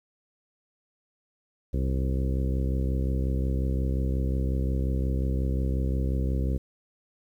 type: harmonic tone with a mistuned harmonic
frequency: 65.6 Hz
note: C2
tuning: 5 cents sharp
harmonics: 1 / 2 / 3 / 4 / 5 / 6 / 7 / 8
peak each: -25 / -31 / -35 / -37 / -39 / -41 / -42 / -43 dBFS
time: 1.73-6.58 s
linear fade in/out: 10 ms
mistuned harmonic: 8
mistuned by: +15 cents
effects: 10-bit